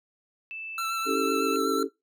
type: tone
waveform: sine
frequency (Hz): 2640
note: E7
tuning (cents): +2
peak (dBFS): -35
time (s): 0.51-1.56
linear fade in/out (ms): 0
type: tone with vibrato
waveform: square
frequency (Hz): 1340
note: E6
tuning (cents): +28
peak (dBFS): -29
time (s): 0.78-1.83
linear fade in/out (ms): 2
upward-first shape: triangle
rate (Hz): 8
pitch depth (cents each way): 29
type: chord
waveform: sine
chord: A dominant seventh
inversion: first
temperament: equal with one note detuned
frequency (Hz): 277.2 / 325.1 / 392 / 440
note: C#4 / E4 / G4 / A4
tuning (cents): 0 / -24 / 0 / 0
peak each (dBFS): -29 / -33 / -30 / -28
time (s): 1.05-1.89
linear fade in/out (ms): 50
effects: noise-tail reverb RT60 0.2 s tail -20 dB re dry